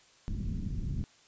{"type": "low-pass noise", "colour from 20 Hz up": "pink", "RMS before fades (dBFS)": -34, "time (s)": [0.28, 1.04], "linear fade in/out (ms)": 0, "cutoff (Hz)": 220, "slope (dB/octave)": 24, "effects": ["white hiss -61 dBFS RMS until 1.27 s", "resampled to 16000 Hz"]}